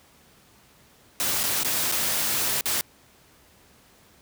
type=noise with dropouts; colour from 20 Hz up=white; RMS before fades=-25 dBFS; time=1.2-2.81 s; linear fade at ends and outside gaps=0 ms; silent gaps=1.432-1.437 / 1.633-1.647 / 1.916-1.922 / 2.609-2.657 s; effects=pink hiss -56 dBFS RMS until 4.21 s + high-pass 60 Hz 12 dB/octave